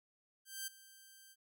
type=tone with ADSR envelope; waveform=5% pulse; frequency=1570 Hz; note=G6; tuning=2 cents sharp; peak=-28 dBFS; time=0.45-1.36 s; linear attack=220 ms; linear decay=14 ms; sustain=-19 dB; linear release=45 ms; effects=none